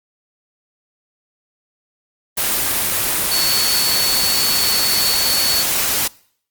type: tone in noise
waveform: sine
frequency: 4435 Hz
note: C#8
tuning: in tune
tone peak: -17 dBFS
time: 3.31-5.63 s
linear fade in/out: 10 ms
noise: white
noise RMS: -18 dBFS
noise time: 2.37-6.08 s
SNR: -2 dB
effects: noise-tail reverb RT60 0.6 s tail -24 dB re dry + Opus 24 kbps